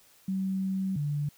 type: tone pair in turn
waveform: sine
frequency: 190.9 / 146.2 Hz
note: G3 / D3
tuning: -46 / -7 cents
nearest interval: perfect fourth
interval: 461 cents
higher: first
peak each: -27 dBFS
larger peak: neither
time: 0.28-0.96 / 0.96-1.29 s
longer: first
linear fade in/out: 5 ms
effects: white hiss -60 dBFS RMS until 1.37 s